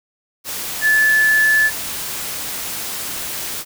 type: tone in noise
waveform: sine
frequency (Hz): 1735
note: A6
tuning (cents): -25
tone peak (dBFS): -11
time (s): 0.81-1.71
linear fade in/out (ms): 50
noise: white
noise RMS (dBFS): -26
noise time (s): 0.44-3.65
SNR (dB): +12
effects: none